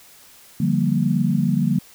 sine chord, G minor seventh, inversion second, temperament equal, 146.83 / 174.61 / 196 / 233.1 Hz, D3 / F3 / G3 / Bb3, 0 / 0 / 0 / 0 cents, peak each -22 dBFS, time 0.6-1.79 s, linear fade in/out 5 ms, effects white hiss -48 dBFS RMS until 1.94 s

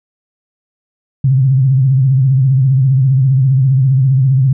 sine tone with vibrato, 132.6 Hz, C3, 23 cents sharp, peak -7 dBFS, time 1.24-4.53 s, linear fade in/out 5 ms, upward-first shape triangle, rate 15 Hz, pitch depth 110 cents each way, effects none

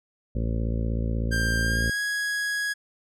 harmonic tone, 56.3 Hz, A1, 40 cents sharp, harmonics 1 / 2 / 3 / 4 / 5 / 6 / 7 / 8 / 9 / 10, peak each -26 / -29 / -37 / -33 / -39 / -43 / -42 / -45 / -41 / -44 dBFS, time 0.35-1.9 s, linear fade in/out 5 ms
45% pulse tone with pitch glide, 1587 to 1663 Hz, G6 to G#6, +21 to +2 cents, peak -25 dBFS, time 1.31-2.74 s, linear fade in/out 20 ms, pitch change +81 cents, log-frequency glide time 1.6-2 s
effects low-pass 11000 Hz 12 dB/octave

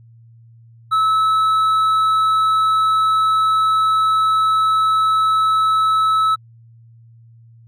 sine tone with hard clipping, 1300 Hz, E6, 24 cents flat, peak -14 dBFS, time 0.91-6.36 s, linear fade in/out 20 ms, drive 4 dB, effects added 115 Hz sine -43 dBFS peak until 7.67 s + Opus 48 kbps

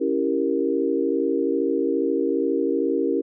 sine chord, C# diminished seventh, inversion none, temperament equal, 277.2 / 329.6 / 392 / 466.2 Hz, C#4 / E4 / G4 / Bb4, 0 / 0 / 0 / 0 cents, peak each -25 dBFS, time 0-3.22 s, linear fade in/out 20 ms, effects none

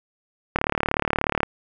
click train, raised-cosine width 0.5 ms, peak -5 dBFS, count 33, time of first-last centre 0.56-1.432 s, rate 36.7 Hz, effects none

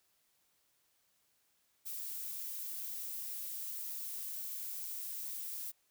violet noise, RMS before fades -42 dBFS, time 1.85-5.72 s, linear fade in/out 20 ms, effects white hiss -75 dBFS RMS until 5.9 s

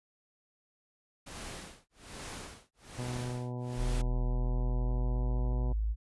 pink noise with tremolo, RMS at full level -42 dBFS, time 1.26-4.02 s, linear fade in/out 10 ms, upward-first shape sine, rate 1.2 Hz, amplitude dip 100%
harmonic tone, 123.47 Hz, B2, in tune, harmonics 1 / 2 / 3 / 4 / 5 / 6 / 7 / 8, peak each -36 / -42 / -46 / -48 / -50 / -52 / -53 / -54 dBFS, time 2.98-5.73 s, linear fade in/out 10 ms
sine exponential sweep, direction up, 38.89 to 54.6 Hz, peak -28 dBFS, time 3.76-5.96 s, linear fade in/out 50 ms
effects resampled to 24000 Hz

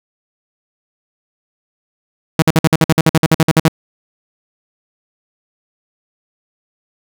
sawtooth tone bursts, 160.3 Hz, E3, 48 cents flat, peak -3 dBFS, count 16, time 2.39-3.682 s, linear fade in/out 2 ms, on 32 ms, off 52 ms, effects none

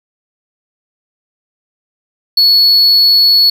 triangle tone, 4395 Hz, C#8, 16 cents flat, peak -4 dBFS, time 2.37-3.5 s, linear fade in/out 5 ms, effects 7-bit

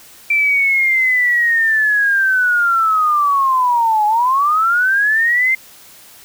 sine linear two-way sweep, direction down then up, 2349 to 830.6 to 2107 Hz, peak -11 dBFS, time 0.3-5.55 s, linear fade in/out 5 ms, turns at 4.06 s, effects white hiss -42 dBFS RMS until 6.24 s

